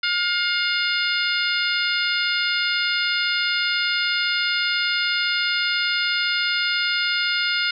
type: harmonic tone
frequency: 711 Hz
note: F5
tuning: 31 cents sharp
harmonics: 2 / 3 / 4 / 5 / 6 / 7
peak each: -24 / -26 / -27 / -28 / -29 / -29 dBFS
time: 0.03-7.71 s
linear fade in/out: 5 ms
effects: none